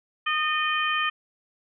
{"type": "harmonic tone with a mistuned harmonic", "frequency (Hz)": 617, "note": "D#5", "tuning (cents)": -15, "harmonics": [2, 3, 4, 5], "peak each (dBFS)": [-26, -28, -29, -30], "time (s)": [0.26, 1.1], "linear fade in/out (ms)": 10, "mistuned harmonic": 3, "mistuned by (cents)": -27, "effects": []}